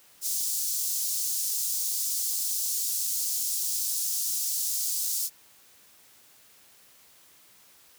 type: high-pass noise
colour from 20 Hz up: pink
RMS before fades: -29 dBFS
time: 0.21-5.3 s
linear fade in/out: 50 ms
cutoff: 5500 Hz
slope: 24 dB/octave
effects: white hiss -57 dBFS RMS until 7.98 s + high-pass 60 Hz 12 dB/octave